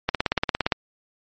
click train, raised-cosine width 0.3 ms, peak -4 dBFS, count 12, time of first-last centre 0.09-0.722 s, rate 17.4 Hz, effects MP3 32 kbps

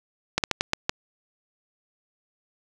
slowing click train, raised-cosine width 0.2 ms, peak -4 dBFS, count 6, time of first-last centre 0.38-0.894 s, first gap 58 ms, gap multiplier 1.29, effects none

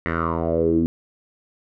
10% pulse tone with low-pass filter sweep, 82.8 Hz, E2, 8 cents sharp, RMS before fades -21 dBFS, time 0.06-0.86 s, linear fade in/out 0 ms, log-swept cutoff 1900 to 260 Hz, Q 6.2, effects none

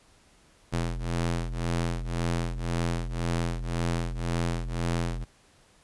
sawtooth ring-modulated tone, 85.1 Hz, F2, 44 cents flat, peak -20 dBFS, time 0.72-5.25 s, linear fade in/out 20 ms, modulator 41.6 Hz, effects pink hiss -60 dBFS RMS until 5.83 s + resampled to 24000 Hz

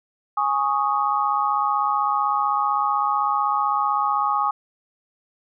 sine chord, Ab suspended fourth, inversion none, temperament equal, 830.6 / 1108.7 / 1244.5 Hz, Ab5 / Db6 / Eb6, 0 / 0 / 0 cents, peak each -23 dBFS, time 0.37-4.51 s, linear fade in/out 5 ms, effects none

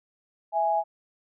sine tone pair together, 659.2 / 830.6 Hz, E5 / G#5, 0 / 0 cents, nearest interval major third, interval 400 cents, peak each -26 / -23 dBFS, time 0.52-0.84 s, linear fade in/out 50 ms, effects none

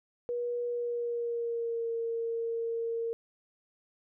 sine tone with pitch glide, 481.8 to 460.3 Hz, B4 to A#4, -43 to -22 cents, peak -30 dBFS, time 0.29-3.13 s, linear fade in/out 0 ms, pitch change -79 cents, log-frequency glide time 0.66-1.9 s, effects none

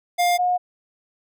square / sine tone pair in turn, 705 / 720.2 Hz, F5 / F#5, +16 / -47 cents, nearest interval unison, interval 37 cents, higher second, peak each -17 dBFS, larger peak neither, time 0.18-0.38 / 0.38-0.58 s, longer neither, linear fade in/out 20 ms, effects none

